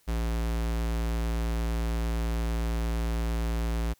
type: tone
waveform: square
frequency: 56.8 Hz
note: A#1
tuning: 44 cents flat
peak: -27 dBFS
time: 0.07-3.94 s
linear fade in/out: 20 ms
effects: white hiss -65 dBFS RMS until 3.99 s